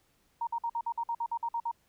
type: tone bursts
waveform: sine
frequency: 932.3 Hz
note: A#5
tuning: in tune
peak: -29 dBFS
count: 12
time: 0.41-1.714 s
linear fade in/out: 5 ms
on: 61 ms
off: 52 ms
effects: pink hiss -70 dBFS RMS until 1.88 s